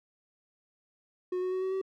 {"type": "tone with pitch steps", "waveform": "triangle", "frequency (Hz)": [364.2, 368.6, 373.1, 377.7, 382.3], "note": ["F#4", "F#4", "F#4", "F#4", "G4"], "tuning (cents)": [-27, -7, 14, 36, -43], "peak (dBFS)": -27, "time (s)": [1.32, 1.815], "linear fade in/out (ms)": 5, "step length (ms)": 99, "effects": []}